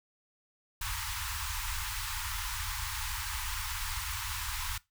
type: band-stop noise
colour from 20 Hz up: pink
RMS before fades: -36 dBFS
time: 0.81-4.78 s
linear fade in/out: 5 ms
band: 100 to 860 Hz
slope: 96 dB/octave
effects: noise-tail reverb RT60 0.2 s tail -20 dB re dry